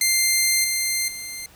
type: tone with level steps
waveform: 10% pulse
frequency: 2093 Hz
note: C7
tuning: in tune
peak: -8 / -12 / -22 dBFS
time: 0.01-1.46 s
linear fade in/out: 2 ms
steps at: 0.64 / 1.08 s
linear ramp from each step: 2 ms
effects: pink hiss -51 dBFS RMS until 1.55 s